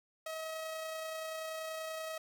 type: tone with amplitude modulation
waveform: sawtooth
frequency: 638 Hz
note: D#5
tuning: 43 cents sharp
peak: -34 dBFS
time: 0.26-2.18 s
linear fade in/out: 5 ms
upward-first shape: sine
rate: 30.4 Hz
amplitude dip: 25%
effects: none